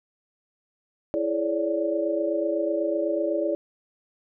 sine tone cluster, 331.6 / 422.3 / 555 / 583 Hz, E4 / G#4 / C#5 / D5, +10 / +29 / +2 / -13 cents, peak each -27 / -31 / -31 / -26 dBFS, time 1.14-3.55 s, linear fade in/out 0 ms, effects none

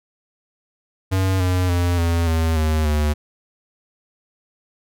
square tone with pitch steps, 94.8 / 91.2 / 87.74 / 84.41 / 81.2 / 78.12 / 75.16 Hz, F#2 / F#2 / F2 / E2 / E2 / D#2 / D2, +43 / -24 / +9 / +42 / -26 / +8 / +41 cents, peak -17 dBFS, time 1.11-3.14 s, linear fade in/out 20 ms, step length 290 ms, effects none

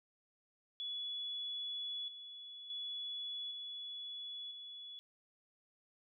sine tone with level steps, 3407 Hz, G#7, 44 cents sharp, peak -39 / -48 / -40 / -43 / -47 dBFS, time 0.8-4.99 s, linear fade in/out 0 ms, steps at 2.08 / 2.7 / 3.51 / 4.51 s, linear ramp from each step 2 ms, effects none

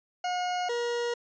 40% pulse tone pair in turn, 721 / 476.4 Hz, F#5 / A#4, -45 / +38 cents, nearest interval perfect fifth, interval 717 cents, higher first, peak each -27 dBFS, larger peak neither, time 0.24-0.69 / 0.69-1.14 s, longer neither, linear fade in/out 5 ms, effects resampled to 16000 Hz

